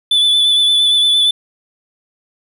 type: tone with vibrato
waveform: triangle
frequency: 3483 Hz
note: A7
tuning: 18 cents flat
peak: -8 dBFS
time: 0.11-1.31 s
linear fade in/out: 5 ms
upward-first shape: sine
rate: 8.7 Hz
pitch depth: 22 cents each way
effects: none